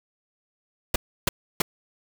pink noise bursts, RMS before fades -21 dBFS, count 3, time 0.94-1.62 s, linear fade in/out 5 ms, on 20 ms, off 310 ms, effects none

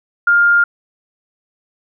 sine tone, 1406 Hz, F6, 11 cents sharp, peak -8 dBFS, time 0.27-0.64 s, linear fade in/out 5 ms, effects none

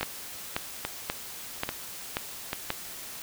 two click trains, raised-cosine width 0.3 ms, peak -11 / -13 dBFS, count 6 / 4, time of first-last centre 0.03-2.704 / 0.01-2.531 s, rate 1.87 / 1.19 Hz, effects white hiss -41 dBFS RMS until 3.22 s

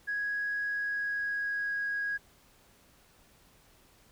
sine tone with pitch glide, 1661.2 to 1648.8 Hz, G#6 to G#6, 0 to -13 cents, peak -29 dBFS, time 0.07-2.18 s, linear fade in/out 20 ms, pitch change -13 cents, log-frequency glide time 0.6-1.73 s, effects tanh soft clip ceiling -25 dBFS + pink hiss -62 dBFS RMS until 4.11 s

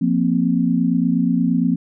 sine chord, F suspended fourth, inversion none, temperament equal, 174.61 / 233.1 / 261.6 Hz, F3 / Bb3 / C4, 0 / 0 / 0 cents, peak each -19 dBFS, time 0.01-1.76 s, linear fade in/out 10 ms, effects none

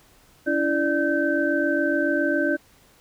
sine tone cluster, 285.7 / 332.9 / 591 / 1545 Hz, D4 / E4 / D5 / G6, -48 / +17 / +11 / -26 cents, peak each -25 dBFS, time 0.46-2.57 s, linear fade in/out 20 ms, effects pink hiss -56 dBFS RMS until 3 s

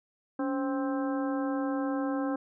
harmonic tone with a mistuned harmonic, 262.8 Hz, C4, 8 cents sharp, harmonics 1 / 2 / 3 / 4 / 5 / 6, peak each -29 / -35 / -39 / -41 / -43 / -45 dBFS, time 0.39-2.36 s, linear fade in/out 5 ms, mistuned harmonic 1, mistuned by +110 cents, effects none

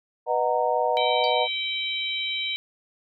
sine chord, B major seventh, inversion none, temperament just, 493.9 / 617.4 / 740.8 / 926 Hz, B4 / D#5 / F#5 / A#5, 0 / -14 / +2 / -12 cents, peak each -26 dBFS, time 0.26-1.48 s, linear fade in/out 50 ms
harmonic tone, 773 Hz, G5, 24 cents flat, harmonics 3 / 4 / 5, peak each -30 / -30 / -30 dBFS, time 0.97-2.56 s, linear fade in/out 0 ms
sine tone with exponential decay, 4607 Hz, D8, 34 cents flat, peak -27 dBFS, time 1.24-1.33 s, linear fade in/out 0 ms, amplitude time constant 19 ms
effects none

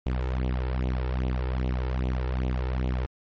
sawtooth tone with flanger, 63.4 Hz, B1, 46 cents sharp, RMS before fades -27 dBFS, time 0.06-3.06 s, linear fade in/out 0 ms, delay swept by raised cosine 0.29 to 2.29 ms, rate 2.5 Hz, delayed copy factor +0.75, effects low-pass 3000 Hz 12 dB/octave + MP3 32 kbps

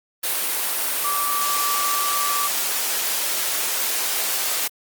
sine tone in noise, 1161 Hz, D6, 20 cents flat, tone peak -23 dBFS, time 1.04-2.48 s, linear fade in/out 10 ms, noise white, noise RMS -23 dBFS, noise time 0.23-4.68 s, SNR -3 dB, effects high-pass 400 Hz 12 dB/octave + Opus 32 kbps

